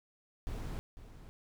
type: noise with echo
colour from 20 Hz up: brown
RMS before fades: -39 dBFS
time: 0.47-0.79 s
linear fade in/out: 0 ms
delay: 500 ms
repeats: 1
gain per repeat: -12 dB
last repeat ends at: 1.29 s
effects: none